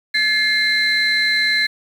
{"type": "tone cluster", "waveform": "sine", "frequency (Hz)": [1719, 2113, 4068], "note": ["A6", "C7", "C8"], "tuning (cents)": [-41, 16, -50], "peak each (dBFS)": -18, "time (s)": [0.14, 1.67], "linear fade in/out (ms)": 10, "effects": ["tanh soft clip ceiling -8 dBFS", "7-bit"]}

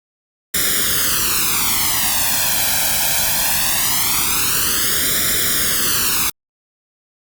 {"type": "noise with flanger", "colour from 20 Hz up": "white", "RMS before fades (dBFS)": -17, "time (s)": [0.54, 6.3], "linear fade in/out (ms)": 5, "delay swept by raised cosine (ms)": [0.55, 1.26], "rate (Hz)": 0.21, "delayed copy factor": 0.95, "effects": ["Opus 48 kbps"]}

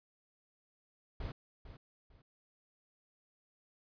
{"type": "noise with echo", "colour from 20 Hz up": "brown", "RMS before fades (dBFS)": -40, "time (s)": [1.2, 1.32], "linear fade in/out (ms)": 5, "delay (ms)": 450, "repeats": 2, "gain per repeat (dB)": -11, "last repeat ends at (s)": 2.22, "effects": ["resampled to 11025 Hz"]}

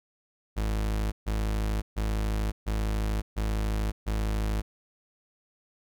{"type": "tone bursts", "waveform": "40% pulse", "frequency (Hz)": 53, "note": "G#1", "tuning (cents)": 36, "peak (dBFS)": -25, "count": 6, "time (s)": [0.56, 4.62], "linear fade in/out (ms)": 20, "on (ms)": 560, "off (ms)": 140, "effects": []}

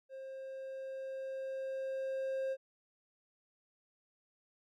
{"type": "tone with level ramp", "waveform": "triangle", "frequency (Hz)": 532, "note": "C5", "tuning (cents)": 29, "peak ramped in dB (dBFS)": [-42, -31], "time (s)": [0.09, 2.57], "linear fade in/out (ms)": 50, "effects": []}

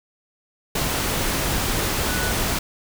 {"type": "tone in noise", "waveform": "sine", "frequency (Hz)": 1480, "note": "F#6", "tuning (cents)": 0, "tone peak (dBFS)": -28, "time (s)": [2.08, 2.32], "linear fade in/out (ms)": 5, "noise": "pink", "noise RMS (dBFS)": -23, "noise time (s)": [0.75, 2.59], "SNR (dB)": -8, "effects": []}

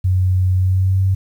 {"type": "tone with pitch glide", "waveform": "sine", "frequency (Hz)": [92.5, 95.43], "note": ["F#2", "G2"], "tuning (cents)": [0, -46], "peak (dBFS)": -12, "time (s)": [0.04, 1.15], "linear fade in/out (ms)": 10, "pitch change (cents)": 54, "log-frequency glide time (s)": [0.57, 1], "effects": ["8-bit"]}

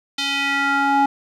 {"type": "tone with band-pass filter sweep", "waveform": "square", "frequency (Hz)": 278.6, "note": "C#4", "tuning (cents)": 9, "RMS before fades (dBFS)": -19, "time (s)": [0.18, 1.06], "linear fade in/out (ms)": 5, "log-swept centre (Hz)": [3700, 790], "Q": 2.2, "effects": []}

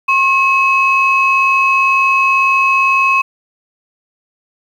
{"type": "tone pair together", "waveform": "sine", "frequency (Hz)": [1079, 2563], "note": ["C#6", "E7"], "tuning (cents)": [-47, -49], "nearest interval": "octave + minor third", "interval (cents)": 1498, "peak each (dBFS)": -11, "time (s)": [0.08, 3.22], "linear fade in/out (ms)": 10, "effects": ["tanh soft clip ceiling -2 dBFS", "7-bit"]}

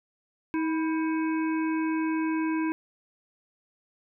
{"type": "harmonic tone with a mistuned harmonic", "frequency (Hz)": 318, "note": "D#4", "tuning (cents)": 38, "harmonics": [1, 3, 5, 7, 8], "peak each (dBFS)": [-25, -35, -39, -42, -43], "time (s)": [0.54, 2.72], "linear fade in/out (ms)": 0, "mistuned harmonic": 3, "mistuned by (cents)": 59, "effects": []}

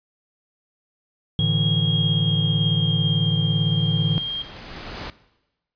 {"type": "tone with pitch glide", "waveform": "sine", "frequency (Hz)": [3283, 3215], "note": ["G#7", "G7"], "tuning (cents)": [-21, 43], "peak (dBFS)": -23, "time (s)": [1.39, 4.42], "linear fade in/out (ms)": 2, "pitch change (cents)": -36, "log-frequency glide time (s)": [1.53, 3.26]}
{"type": "chord", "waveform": "triangle", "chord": "A suspended fourth", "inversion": "none", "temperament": "equal", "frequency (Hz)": [110, 146.83, 164.81], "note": ["A2", "D3", "E3"], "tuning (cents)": [0, 0, 0], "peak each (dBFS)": -21, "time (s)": [1.39, 4.18], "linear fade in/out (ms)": 0}
{"type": "noise with exponential growth", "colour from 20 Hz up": "pink", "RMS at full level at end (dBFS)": -31, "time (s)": [2.38, 5.1], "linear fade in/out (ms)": 1, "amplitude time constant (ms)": 590}
{"effects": ["noise-tail reverb RT60 1.0 s tail -18 dB re dry", "resampled to 11025 Hz"]}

